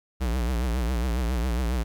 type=tone with vibrato; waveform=square; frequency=60.6 Hz; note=B1; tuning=32 cents flat; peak=-24 dBFS; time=0.2-1.84 s; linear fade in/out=20 ms; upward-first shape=triangle; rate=7.3 Hz; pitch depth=170 cents each way; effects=10-bit